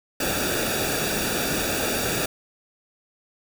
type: noise with comb filter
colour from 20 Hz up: pink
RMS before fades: -25 dBFS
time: 0.2-2.26 s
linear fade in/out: 5 ms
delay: 0.96 ms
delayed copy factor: -0.75
effects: none